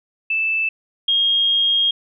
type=tone pair in turn; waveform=sine; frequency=2637 / 3247 Hz; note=E7 / G#7; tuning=0 / -40 cents; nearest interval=major third; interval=360 cents; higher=second; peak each=-17 / -14 dBFS; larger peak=second; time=0.3-0.69 / 1.08-1.91 s; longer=second; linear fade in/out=5 ms; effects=none